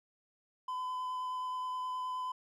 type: tone with vibrato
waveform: triangle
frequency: 1012 Hz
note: B5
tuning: 42 cents sharp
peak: -33 dBFS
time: 0.68-2.32 s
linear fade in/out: 5 ms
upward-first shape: triangle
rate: 9.5 Hz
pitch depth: 11 cents each way
effects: none